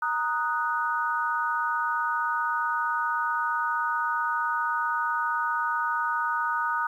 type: chord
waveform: sine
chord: D# minor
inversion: second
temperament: equal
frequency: 932.3 / 1244.5 / 1480 Hz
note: A#5 / D#6 / F#6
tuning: 0 / 0 / 0 cents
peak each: -29 / -28 / -29 dBFS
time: 0.02-6.87 s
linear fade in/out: 5 ms
effects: 10-bit